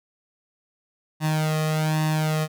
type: tone with flanger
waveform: sawtooth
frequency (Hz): 155.56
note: D#3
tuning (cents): 0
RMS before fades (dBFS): -23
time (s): 1.2-2.48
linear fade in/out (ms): 50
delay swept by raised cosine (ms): 1.1 to 1.61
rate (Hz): 1.2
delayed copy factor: +0.8
effects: none